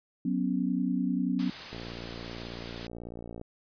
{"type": "chord", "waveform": "sine", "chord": "F# suspended fourth", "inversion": "none", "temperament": "equal", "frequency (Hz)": [185, 246.9, 277.2], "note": ["F#3", "B3", "C#4"], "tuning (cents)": [0, 0, 0], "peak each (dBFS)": [-30, -30, -31], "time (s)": [0.25, 1.5], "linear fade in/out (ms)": 5}
{"type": "noise", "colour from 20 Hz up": "white", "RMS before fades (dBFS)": -40, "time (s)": [1.39, 2.87], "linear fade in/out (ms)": 2}
{"type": "click train", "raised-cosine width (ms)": 2, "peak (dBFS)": -28, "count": 99, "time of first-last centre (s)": [1.73, 3.414], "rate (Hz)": 58.2}
{"effects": ["resampled to 11025 Hz"]}